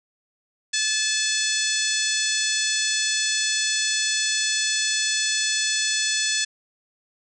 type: harmonic tone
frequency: 866 Hz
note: A5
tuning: 28 cents flat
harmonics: 2 / 3 / 4 / 5 / 6 / 7 / 8 / 9 / 10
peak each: -28 / -31 / -28 / -29 / -30 / -30 / -31 / -30 / -35 dBFS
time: 0.73-6.45 s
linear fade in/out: 10 ms
effects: none